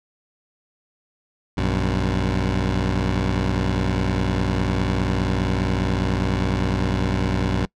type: tone pair together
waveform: 15% pulse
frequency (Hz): 59.78 / 94.6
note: A#1 / F#2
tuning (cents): +44 / +39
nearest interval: minor sixth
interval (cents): 795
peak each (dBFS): -16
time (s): 1.57-7.66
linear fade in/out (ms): 10
effects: noise-tail reverb RT60 0.1 s tail -25 dB re dry + low-pass 5000 Hz 12 dB/octave